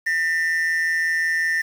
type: tone pair together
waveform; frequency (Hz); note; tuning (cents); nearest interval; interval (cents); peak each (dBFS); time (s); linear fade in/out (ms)
triangle; 1800 / 1965.4; A6 / B6; +39 / -9; major second; 152; -18 / -24; 0.06-1.62; 10
effects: 7-bit